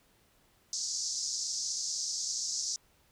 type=band-pass noise; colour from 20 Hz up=white; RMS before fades=-35 dBFS; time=0.73-2.76 s; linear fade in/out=0 ms; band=4800 to 6800 Hz; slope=48 dB/octave; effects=pink hiss -67 dBFS RMS until 3.11 s